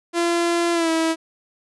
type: tone with pitch glide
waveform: sawtooth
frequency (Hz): 341.8 to 324.9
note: F4 to E4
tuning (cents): -37 to -25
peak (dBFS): -14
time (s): 0.13-1.16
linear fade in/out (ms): 50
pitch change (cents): -88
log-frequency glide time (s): 0.73-0.9
effects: resampled to 24000 Hz